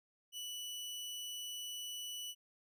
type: tone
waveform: sawtooth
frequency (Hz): 2960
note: F#7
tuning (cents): 0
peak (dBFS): -39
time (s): 0.32-2.35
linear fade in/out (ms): 50
effects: none